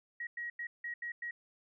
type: tone bursts at uneven times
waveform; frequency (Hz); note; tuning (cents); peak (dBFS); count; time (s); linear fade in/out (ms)
sine; 1900; A#6; +33; -37; 6; 0.2-0.27 / 0.37-0.5 / 0.59-0.67 / 0.84-0.94 / 1.02-1.12 / 1.22-1.31; 5
effects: none